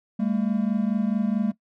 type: tone pair together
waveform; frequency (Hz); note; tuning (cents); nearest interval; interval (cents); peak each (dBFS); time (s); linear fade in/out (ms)
triangle; 201.7 / 226.3; G3 / A3; +50 / +49; major second; 199; -22; 0.19-1.52; 10
effects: noise-tail reverb RT60 0.1 s tail -18 dB re dry